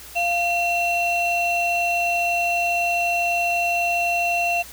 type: ring-modulated tone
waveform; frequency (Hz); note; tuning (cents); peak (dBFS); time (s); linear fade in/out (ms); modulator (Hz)
triangle; 1706; G#6; +46; -14; 0.15-4.63; 20; 1010
effects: added 60 Hz sine -48 dBFS peak until 4.72 s + white hiss -41 dBFS RMS until 4.72 s